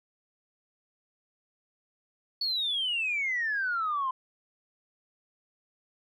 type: exponential sweep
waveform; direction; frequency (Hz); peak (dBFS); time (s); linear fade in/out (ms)
sine; down; 4483 to 1021; -26; 2.41-4.11; 5
effects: tanh soft clip ceiling -22 dBFS